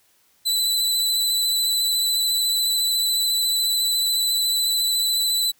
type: tone with vibrato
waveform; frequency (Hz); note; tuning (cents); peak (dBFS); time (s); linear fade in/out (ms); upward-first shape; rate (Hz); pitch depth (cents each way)
sawtooth; 3991; B7; +17; -16; 0.45-5.52; 20; triangle; 14; 29
effects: white hiss -61 dBFS RMS until 5.59 s